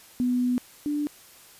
sine tone pair in turn, 247.9 / 294.1 Hz, B3 / D4, +7 / +3 cents, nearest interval minor third, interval 296 cents, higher second, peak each -21 / -24 dBFS, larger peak first, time 0.2-0.58 / 0.86-1.07 s, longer first, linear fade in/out 0 ms, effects white hiss -51 dBFS RMS until 1.59 s + resampled to 32000 Hz

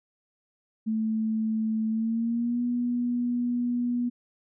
sine tone with pitch glide, 220 to 242.7 Hz, A3 to B3, 0 to -30 cents, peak -24 dBFS, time 0.86-4.1 s, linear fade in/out 20 ms, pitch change +170 cents, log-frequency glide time 1.89-2.62 s, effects none

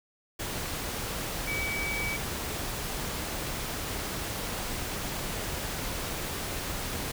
sine tone in noise, 2285 Hz, D7, 48 cents flat, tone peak -31 dBFS, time 1.47-2.17 s, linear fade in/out 10 ms, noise pink, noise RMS -34 dBFS, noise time 0.39-7.12 s, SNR 0 dB, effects none

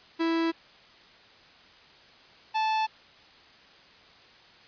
45% pulse tone pair in turn, 329.6 / 875.1 Hz, E4 / A5, 0 / -10 cents, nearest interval octave + perfect fourth, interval 1690 cents, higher second, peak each -24 dBFS, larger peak neither, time 0.19-0.52 / 2.54-2.87 s, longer neither, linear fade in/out 20 ms, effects white hiss -54 dBFS RMS until 4.67 s + resampled to 11025 Hz

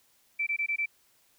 sine tone bursts, 2330 Hz, D7, 14 cents flat, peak -26 dBFS, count 5, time 0.39-0.86 s, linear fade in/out 10 ms, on 78 ms, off 20 ms, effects white hiss -66 dBFS RMS until 1.38 s

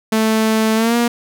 sawtooth tone with pitch glide, 220 to 237.2 Hz, A3 to A#3, 0 to +30 cents, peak -9 dBFS, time 0.12-1.08 s, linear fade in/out 5 ms, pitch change +130 cents, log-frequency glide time 0.75-0.96 s, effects none

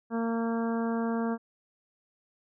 harmonic tone, 229.4 Hz, A#3, 28 cents flat, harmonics 1 / 2 / 3 / 4 / 5 / 6 / 7, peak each -28 / -34 / -38 / -40 / -42 / -44 / -45 dBFS, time 0.1-1.38 s, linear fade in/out 50 ms, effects none

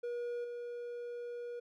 triangle tone with level steps, 480 Hz, B4, 49 cents flat, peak -34 / -38 dBFS, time 0.03-1.6 s, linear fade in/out 10 ms, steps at 0.44 s, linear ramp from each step 5 ms, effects none

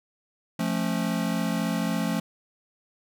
square chord, F augmented, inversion none, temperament just, 174.61 / 218.3 / 272.8 Hz, F3 / A3 / C#4, 0 / -13 / -28 cents, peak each -29 / -29 / -32 dBFS, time 0.59-2.2 s, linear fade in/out 5 ms, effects none

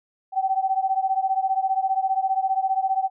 sine beating tone pair, 762 / 777 Hz, G5 / G5, -49 / -16 cents, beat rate 15 Hz, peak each -22 / -24 dBFS, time 0.32-3.1 s, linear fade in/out 50 ms, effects none

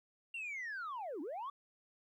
sine linear two-way sweep, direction down then up, 2794 to 264.8 to 1171 Hz, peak -38 dBFS, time 0.34-1.5 s, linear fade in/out 5 ms, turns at 1.21 s, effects tanh soft clip ceiling -38 dBFS + 13-bit

